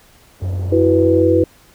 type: low-pass noise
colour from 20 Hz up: white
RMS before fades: -34 dBFS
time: 0.39-1.25 s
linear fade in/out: 50 ms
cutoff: 580 Hz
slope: 24 dB/octave
type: tone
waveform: sine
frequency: 92.5 Hz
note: F#2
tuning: in tune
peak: -18 dBFS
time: 0.42-1.44 s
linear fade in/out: 5 ms
type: chord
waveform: sine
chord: E suspended second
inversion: none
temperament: equal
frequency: 329.6 / 370 / 493.9 Hz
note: E4 / F#4 / B4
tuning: 0 / 0 / 0 cents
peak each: -14 / -17 / -14 dBFS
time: 0.72-1.44 s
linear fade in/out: 5 ms
effects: pink hiss -49 dBFS RMS until 1.74 s